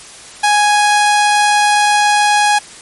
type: tone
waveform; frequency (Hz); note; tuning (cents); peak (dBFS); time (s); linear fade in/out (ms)
sawtooth; 830.6; G#5; 0; -5; 0.43-2.59; 10
effects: white hiss -35 dBFS RMS until 2.81 s + MP3 48 kbps